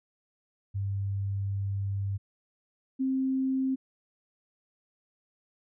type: tone pair in turn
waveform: sine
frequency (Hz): 98.9 / 264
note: G2 / C4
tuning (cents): +16 / +16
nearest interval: octave + perfect fourth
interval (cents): 1700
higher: second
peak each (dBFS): -28 / -25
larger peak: second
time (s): 0.74-2.18 / 2.99-3.76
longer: first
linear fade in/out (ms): 20
effects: none